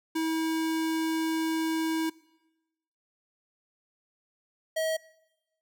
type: tone pair in turn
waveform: square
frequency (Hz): 321.8 / 639.5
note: E4 / D#5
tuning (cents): -42 / +47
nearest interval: octave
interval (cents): 1189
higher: second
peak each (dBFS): -27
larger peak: neither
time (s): 0.15-2.1 / 4.76-4.97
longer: first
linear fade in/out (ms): 10
effects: noise-tail reverb RT60 1.0 s tail -22 dB re dry